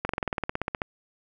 slowing click train, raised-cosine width 0.5 ms, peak -12 dBFS, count 15, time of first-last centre 0.05-0.818 s, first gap 42 ms, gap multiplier 1.04, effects none

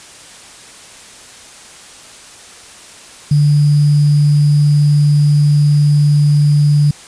sine tone with sample-and-hold, 146.83 Hz, D3, in tune, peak -7 dBFS, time 3.31-6.91 s, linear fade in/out 5 ms, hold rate 4900 Hz, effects white hiss -37 dBFS RMS until 7.07 s + resampled to 22050 Hz

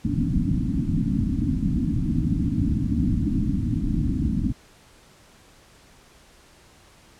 white low-pass noise, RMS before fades -23 dBFS, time 0.04-4.53 s, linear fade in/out 20 ms, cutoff 300 Hz, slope 96 dB/octave, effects pink hiss -53 dBFS RMS until 7.19 s + low-pass 10000 Hz 12 dB/octave

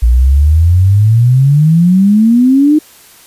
sine exponential sweep, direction up, 57 to 311.1 Hz, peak -4 dBFS, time 0.02-2.79 s, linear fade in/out 10 ms, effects white hiss -40 dBFS RMS until 3.26 s + resampled to 32000 Hz

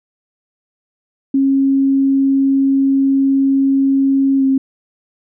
sine tone with pitch glide, 271.9 to 267.8 Hz, C#4 to C4, -33 to +40 cents, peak -10 dBFS, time 1.34-4.58 s, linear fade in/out 5 ms, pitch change -27 cents, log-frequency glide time 4.38-4.43 s, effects none

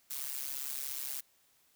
blue noise with amplitude modulation, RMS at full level -35 dBFS, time 0.1-1.21 s, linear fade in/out 10 ms, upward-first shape sine, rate 137 Hz, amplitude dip 95%, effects white hiss -69 dBFS RMS until 1.75 s

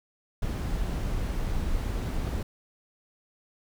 brown noise, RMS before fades -29 dBFS, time 0.42-2.43 s, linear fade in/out 5 ms, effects none

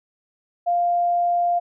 sine tone, 698.5 Hz, F5, in tune, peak -17 dBFS, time 0.66-1.6 s, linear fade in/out 20 ms, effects none

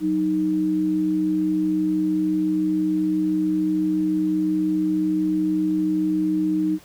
sine tone pair together, 185.2 / 311.1 Hz, F#3 / D#4, +2 / 0 cents, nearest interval major sixth, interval 898 cents, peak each -27 / -19 dBFS, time 0-6.79 s, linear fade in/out 50 ms, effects pink hiss -50 dBFS RMS until 6.84 s

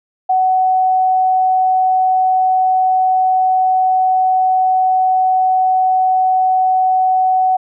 sine tone, 748 Hz, F#5, 19 cents sharp, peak -10 dBFS, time 0.29-7.57 s, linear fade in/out 10 ms, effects none

